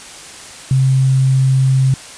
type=tone with sample-and-hold; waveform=sine; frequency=132.5 Hz; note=C3; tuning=22 cents sharp; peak=-9 dBFS; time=0.71-1.94 s; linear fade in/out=2 ms; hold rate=8820 Hz; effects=white hiss -34 dBFS RMS until 2.17 s + resampled to 22050 Hz